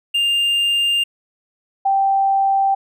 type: tone pair in turn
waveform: triangle / sine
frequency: 2802 / 782.4 Hz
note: F7 / G5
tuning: +5 / -4 cents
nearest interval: octave + minor seventh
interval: 2209 cents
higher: first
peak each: -13 dBFS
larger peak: neither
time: 0.14-1.04 / 1.85-2.75 s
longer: neither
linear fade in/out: 10 ms
effects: none